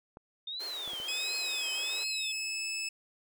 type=clicks; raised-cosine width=1 ms; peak=-33 dBFS; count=4; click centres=0.171 / 0.877 / 0.934 / 1.001 s
type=tone with vibrato; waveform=sine; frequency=3600 Hz; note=A7; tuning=39 cents sharp; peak=-36 dBFS; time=0.47-2.32 s; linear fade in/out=5 ms; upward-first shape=triangle; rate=1.4 Hz; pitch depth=300 cents each way
type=high-pass noise; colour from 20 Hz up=pink; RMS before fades=-47 dBFS; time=0.59-2.05 s; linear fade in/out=20 ms; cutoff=350 Hz; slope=48 dB/octave
type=tone with pitch glide; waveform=20% pulse; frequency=2539 to 2609 Hz; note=D#7 to E7; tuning=+34 to -18 cents; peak=-28 dBFS; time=1.08-2.89 s; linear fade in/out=5 ms; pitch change=+48 cents; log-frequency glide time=1.49-2.66 s
effects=none